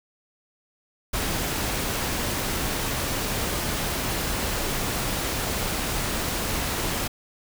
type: noise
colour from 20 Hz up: pink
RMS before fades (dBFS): -27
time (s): 1.13-7.08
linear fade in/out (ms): 10
effects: none